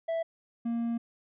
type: tone pair in turn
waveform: triangle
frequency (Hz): 659.3 / 233.1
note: E5 / A#3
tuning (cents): 0 / 0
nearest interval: octave + tritone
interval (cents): 1800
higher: first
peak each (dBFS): -26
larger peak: neither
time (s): 0.08-0.23 / 0.65-0.98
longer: second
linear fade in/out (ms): 10
effects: resampled to 8000 Hz